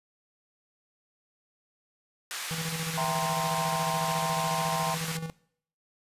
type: band-pass noise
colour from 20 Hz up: pink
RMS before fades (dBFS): -36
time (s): 2.31-5.17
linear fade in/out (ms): 0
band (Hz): 1300 to 13000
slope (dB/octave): 12
type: tone with tremolo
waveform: square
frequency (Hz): 162.4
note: E3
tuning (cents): -26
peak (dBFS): -32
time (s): 2.51-5.3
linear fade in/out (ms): 0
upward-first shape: square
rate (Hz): 14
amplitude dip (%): 55
type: chord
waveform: sine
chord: C dominant seventh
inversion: first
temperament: equal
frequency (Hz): 659.3 / 784 / 932.3 / 1046.5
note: E5 / G5 / Bb5 / C6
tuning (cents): 0 / 0 / 0 / 0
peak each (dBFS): -33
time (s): 2.97-4.95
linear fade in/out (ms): 10
effects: noise-tail reverb RT60 0.6 s tail -20 dB re dry + resampled to 32000 Hz